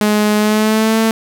sawtooth tone with pitch glide, 210.6 to 223.1 Hz, G#3 to A3, +24 to +24 cents, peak -7 dBFS, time 0.01-1.11 s, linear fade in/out 0 ms, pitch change +100 cents, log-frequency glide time 0.37-0.99 s, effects none

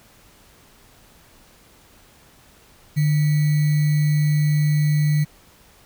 sine tone with sample-and-hold, 150 Hz, D3, 37 cents sharp, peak -15 dBFS, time 2.96-5.25 s, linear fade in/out 20 ms, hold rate 2100 Hz, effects pink hiss -52 dBFS RMS until 5.85 s

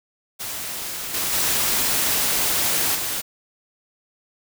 white noise with level steps, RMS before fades -30 / -24 / -21 / -26 dBFS, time 0.39-3.22 s, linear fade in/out 20 ms, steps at 1.13 / 1.32 / 2.94 s, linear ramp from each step 20 ms, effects none

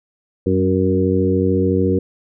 harmonic tone with a mistuned harmonic, 93.7 Hz, F#2, 22 cents sharp, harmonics 1 / 2 / 3 / 4 / 5, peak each -20 / -20 / -20 / -20 / -20 dBFS, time 0.46-1.99 s, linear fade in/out 5 ms, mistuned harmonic 2, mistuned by +28 cents, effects none

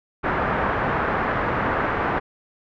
white low-pass noise, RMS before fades -23 dBFS, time 0.23-2.2 s, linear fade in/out 20 ms, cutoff 1600 Hz, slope 24 dB/octave, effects none

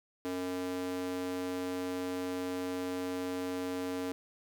square tone with high-pass filter, 91.2 Hz, F#2, 24 cents flat, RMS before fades -36 dBFS, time 0.25-4.12 s, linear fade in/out 0 ms, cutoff 340 Hz, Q 6.1, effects none

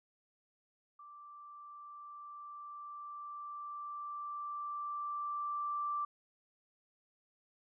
sine tone with level ramp, 1173 Hz, D6, 2 cents flat, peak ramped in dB -51 to -33 dBFS, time 0.99-6.05 s, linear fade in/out 5 ms, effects none

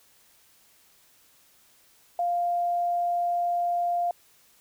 sine tone, 698.5 Hz, F5, in tune, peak -23 dBFS, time 2.19-4.11 s, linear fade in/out 2 ms, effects white hiss -60 dBFS RMS until 4.6 s

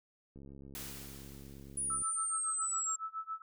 click train, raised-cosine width 3 ms, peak -39 dBFS, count 115, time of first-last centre 0.36-2.019 s, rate 68.7 Hz
white noise with exponential decay, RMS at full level -43 dBFS, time 0.75-2.36 s, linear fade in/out 1 ms, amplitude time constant 350 ms
sine exponential sweep, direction down, 9820 to 7459 Hz, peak -33 dBFS, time 1.77-2.96 s, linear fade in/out 5 ms
sine tone with tremolo, 1309 Hz, E6, 13 cents flat, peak -35 dBFS, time 1.9-3.42 s, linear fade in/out 2 ms, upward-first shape sine, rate 7.2 Hz, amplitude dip 95%
effects none

